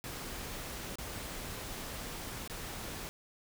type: noise with dropouts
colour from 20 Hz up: pink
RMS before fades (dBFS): -42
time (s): 0.04-3.09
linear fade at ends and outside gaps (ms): 0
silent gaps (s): 0.956-0.985 / 2.476-2.498
effects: none